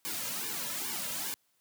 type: noise with flanger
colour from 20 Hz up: white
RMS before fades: -36 dBFS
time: 0.05-1.34 s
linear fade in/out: 0 ms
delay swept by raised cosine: 1.5 to 2.7 ms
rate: 2.4 Hz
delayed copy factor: -0.95
effects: white hiss -73 dBFS RMS until 1.6 s + high-pass 100 Hz 12 dB/octave